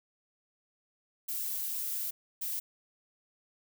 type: noise bursts at uneven times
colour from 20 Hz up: violet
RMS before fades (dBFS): -35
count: 2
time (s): 1.28-2.11 / 2.41-2.6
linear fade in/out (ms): 10
effects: none